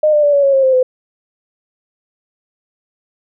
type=tone with pitch steps; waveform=sine; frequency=612 / 596.3 / 581 / 566.1 / 551.6 / 537.4 / 523.6 / 510.2 Hz; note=D#5 / D5 / D5 / C#5 / C#5 / C5 / C5 / C5; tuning=-29 / +26 / -19 / +36 / -9 / +46 / +1 / -44 cents; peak=-8 dBFS; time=0.03-0.83 s; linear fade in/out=5 ms; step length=100 ms; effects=none